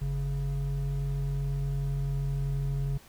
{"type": "tone pair together", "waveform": "triangle", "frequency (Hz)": [46.25, 138.59], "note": ["F#1", "C#3"], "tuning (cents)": [0, 0], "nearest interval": "octave + perfect fifth", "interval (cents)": 1900, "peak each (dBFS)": [-30, -27], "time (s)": [0.01, 2.98], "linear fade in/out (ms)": 10, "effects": ["pink hiss -55 dBFS RMS until 3.08 s"]}